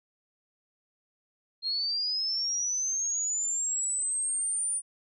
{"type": "linear sweep", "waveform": "sine", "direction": "up", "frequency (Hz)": [4186, 9397], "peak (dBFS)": -27, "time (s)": [1.62, 4.82], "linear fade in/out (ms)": 50, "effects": []}